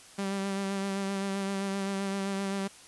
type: tone with vibrato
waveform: sawtooth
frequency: 196 Hz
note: G3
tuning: in tune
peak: -26 dBFS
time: 0.18-2.68 s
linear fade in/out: 10 ms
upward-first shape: sine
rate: 7.7 Hz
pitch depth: 23 cents each way
effects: white hiss -52 dBFS RMS until 2.87 s + resampled to 24000 Hz